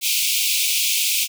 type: high-pass noise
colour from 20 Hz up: pink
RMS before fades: -20 dBFS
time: 0.01-1.28 s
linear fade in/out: 50 ms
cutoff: 2300 Hz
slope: 96 dB/octave
effects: none